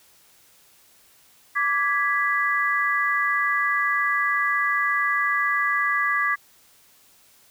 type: chord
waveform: sine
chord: G# diminished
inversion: second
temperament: equal with one note detuned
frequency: 1166.5 / 1661.2 / 1975.5 Hz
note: D6 / G#6 / B6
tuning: -12 / 0 / 0 cents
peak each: -24 dBFS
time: 1.55-6.36 s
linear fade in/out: 20 ms
effects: white hiss -56 dBFS RMS until 7.5 s